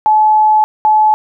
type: tone pair in turn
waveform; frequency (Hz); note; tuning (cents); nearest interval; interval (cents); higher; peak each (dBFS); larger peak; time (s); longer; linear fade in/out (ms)
sine; 859 / 859; A5 / A5; -42 / -42; unison; 0; neither; -6; neither; 0.06-0.64 / 0.85-1.14; first; 0
effects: none